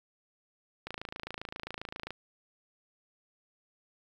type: click train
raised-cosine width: 0.3 ms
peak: -22 dBFS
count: 35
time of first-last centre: 0.87-2.106 s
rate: 27.5 Hz
effects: 9-bit